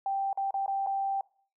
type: tone with dropouts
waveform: sine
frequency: 784 Hz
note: G5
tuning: in tune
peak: -27 dBFS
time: 0.06-1.21 s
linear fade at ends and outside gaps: 2 ms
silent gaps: 0.33-0.374 / 0.508-0.541 / 0.662-0.679 / 0.864-0.87 s
effects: noise-tail reverb RT60 0.5 s tail -23 dB re dry